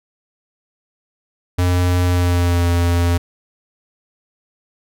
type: tone with pitch glide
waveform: square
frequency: 89.4 to 86.45 Hz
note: F2 to F2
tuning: +41 to -17 cents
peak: -14 dBFS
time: 1.58-3.18 s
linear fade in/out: 10 ms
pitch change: -58 cents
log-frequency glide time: 2.06-2.67 s
effects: none